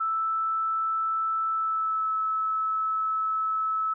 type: tone with pitch glide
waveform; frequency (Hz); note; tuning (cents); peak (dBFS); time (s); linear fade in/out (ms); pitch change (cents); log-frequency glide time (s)
sine; 1318.5 to 1301.9; E6 to E6; 0 to -22; -24; 0-3.94; 10; -22; 1.5-2.12
effects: none